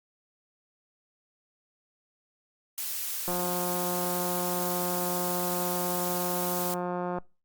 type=noise; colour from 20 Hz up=blue; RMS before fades=-33 dBFS; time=2.78-6.74 s; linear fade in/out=0 ms
type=click train; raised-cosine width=1 ms; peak=-19 dBFS; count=696; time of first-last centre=3.28-7.184 s; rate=178 Hz
effects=noise-tail reverb RT60 0.3 s tail -26 dB re dry + Opus 48 kbps